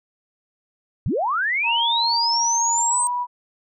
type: linear sweep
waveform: sine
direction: up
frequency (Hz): 72.1 to 8372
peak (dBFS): -19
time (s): 1.06-3.07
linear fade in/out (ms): 0
type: tone with pitch glide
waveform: sine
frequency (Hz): 932.3 to 977.5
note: A#5 to B5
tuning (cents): 0 to -18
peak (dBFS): -21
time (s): 1.63-3.27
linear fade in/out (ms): 50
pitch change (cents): +82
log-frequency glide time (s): 2.89-2.95
effects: none